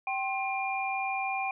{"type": "tone cluster", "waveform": "sine", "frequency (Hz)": [775, 1062, 2401], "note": ["G5", "C6", "D7"], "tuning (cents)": [-20, 25, 38], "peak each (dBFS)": [-31, -38, -33], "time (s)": [0.07, 1.51], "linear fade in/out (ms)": 2, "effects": []}